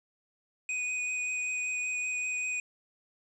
square tone with vibrato, 2489 Hz, D#7, in tune, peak -31 dBFS, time 0.69-2.6 s, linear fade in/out 2 ms, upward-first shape sine, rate 5.2 Hz, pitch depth 12 cents each way, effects resampled to 22050 Hz + 10-bit

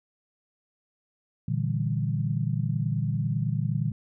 sine chord, E half-diminished seventh, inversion second, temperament equal, 116.54 / 146.83 / 164.81 / 196 Hz, Bb2 / D3 / E3 / G3, 0 / 0 / 0 / 0 cents, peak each -28 / -28 / -32 / -34 dBFS, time 1.48-3.92 s, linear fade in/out 5 ms, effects none

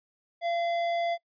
sine tone with tanh clipping, 684 Hz, F5, 36 cents flat, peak -28 dBFS, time 0.41-1.18 s, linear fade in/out 50 ms, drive 14 dB, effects noise-tail reverb RT60 0.1 s tail -23 dB re dry + resampled to 11025 Hz

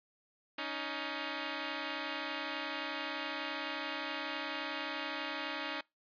5% pulse tone pair together, 280.8 / 312.5 Hz, C#4 / D#4, +22 / +8 cents, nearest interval major second, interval 186 cents, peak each -28 dBFS, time 0.58-5.81 s, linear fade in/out 5 ms, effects noise-tail reverb RT60 0.2 s tail -24 dB re dry + resampled to 11025 Hz

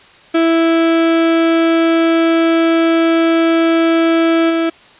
35% pulse tone with level steps, 329.7 Hz, E4, in tune, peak -8 / -11 dBFS, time 0.34-4.7 s, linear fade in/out 10 ms, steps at 4.49 s, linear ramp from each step 20 ms, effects white hiss -43 dBFS RMS until 4.99 s + resampled to 8000 Hz

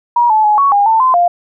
sine tone with pitch steps, 955 / 866 / 843 / 1115 / 811 / 892 / 1031 / 700 Hz, A#5 / A5 / G#5 / C#6 / G#5 / A5 / C6 / F5, +42 / -28 / +26 / +10 / -41 / +23 / -26 / +4 cents, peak -7 dBFS, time 0.16-1.28 s, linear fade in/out 5 ms, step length 140 ms, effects none

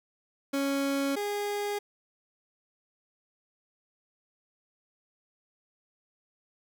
30% pulse tone pair in turn, 277 / 410.5 Hz, C#4 / G#4, -1 / -20 cents, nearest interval perfect fifth, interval 681 cents, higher second, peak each -24 / -27 dBFS, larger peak first, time 0.53-1.16 / 1.16-1.79 s, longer neither, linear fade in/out 10 ms, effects none

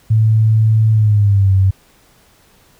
sine tone with pitch glide, 110 to 95.76 Hz, A2 to G2, 0 to -40 cents, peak -8 dBFS, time 0.1-1.71 s, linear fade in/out 10 ms, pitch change -240 cents, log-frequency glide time 0.92-1.53 s, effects pink hiss -51 dBFS RMS until 2.79 s

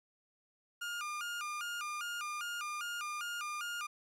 30% pulse tone with vibrato, 1307 Hz, E6, 15 cents flat, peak -35 dBFS, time 0.81-3.87 s, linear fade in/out 10 ms, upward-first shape square, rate 2.5 Hz, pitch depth 140 cents each way, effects low-pass 12000 Hz 12 dB/octave + 12-bit

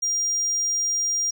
triangle tone, 5700 Hz, F8, 34 cents sharp, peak -20 dBFS, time 0.02-1.31 s, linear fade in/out 10 ms, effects none

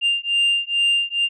sine beating tone pair, 2794 / 2796.3 Hz, F7 / F7, 0 / +2 cents, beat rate 2.3 Hz, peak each -18 dBFS, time 0.01-1.29 s, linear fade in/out 50 ms, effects tanh soft clip ceiling -13 dBFS

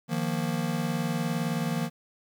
square chord, Eb suspended second, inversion none, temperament just, 155.56 / 175.01 / 233.3 Hz, Eb3 / F3 / Bb3, 0 / +4 / +2 cents, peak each -32 dBFS, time 0.08-1.9 s, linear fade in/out 50 ms, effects 10-bit

